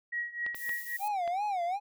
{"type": "tone with tremolo", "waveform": "sine", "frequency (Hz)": 1904, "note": "A#6", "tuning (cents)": 36, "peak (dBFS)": -29, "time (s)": [0.12, 0.97], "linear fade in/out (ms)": 10, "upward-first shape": "triangle", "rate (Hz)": 3.8, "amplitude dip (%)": 90}
{"type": "clicks", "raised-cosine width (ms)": 0.3, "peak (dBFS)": -27, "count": 4, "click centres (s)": [0.464, 0.546, 0.693, 1.277]}
{"type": "noise", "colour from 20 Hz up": "violet", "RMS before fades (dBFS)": -44, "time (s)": [0.55, 1.08], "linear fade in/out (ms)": 0}
{"type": "tone with vibrato", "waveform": "triangle", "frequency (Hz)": 759, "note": "F#5", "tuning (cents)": 44, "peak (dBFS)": -27, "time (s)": [0.99, 1.8], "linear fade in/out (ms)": 50, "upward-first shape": "sine", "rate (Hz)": 2.7, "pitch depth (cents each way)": 180}
{"effects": []}